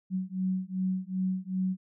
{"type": "beating tone pair", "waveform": "sine", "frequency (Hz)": [185.5, 188.1], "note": ["F#3", "F#3"], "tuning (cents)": [5, 29], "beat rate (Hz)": 2.6, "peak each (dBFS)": -31, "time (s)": [0.1, 1.77], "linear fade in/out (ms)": 50, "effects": []}